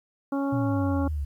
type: harmonic tone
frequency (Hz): 277.2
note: C#4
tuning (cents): 0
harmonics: 1 / 2 / 3 / 4 / 5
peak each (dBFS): -25 / -33 / -36 / -38 / -41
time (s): 0.32-1.08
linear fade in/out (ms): 5
type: exponential sweep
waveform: sine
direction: down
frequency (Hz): 124.6 to 69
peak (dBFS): -26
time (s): 0.52-1.25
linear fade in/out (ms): 10
effects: 10-bit